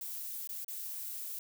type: noise with dropouts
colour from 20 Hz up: violet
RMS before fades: -41 dBFS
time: 0.01-1.39 s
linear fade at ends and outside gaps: 2 ms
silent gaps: 0.474-0.491 / 0.646-0.681 s
effects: none